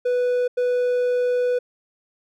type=tone bursts at uneven times; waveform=triangle; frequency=493.9 Hz; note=B4; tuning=in tune; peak=-16 dBFS; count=2; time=0.05-0.48 / 0.57-1.59 s; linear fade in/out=10 ms; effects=none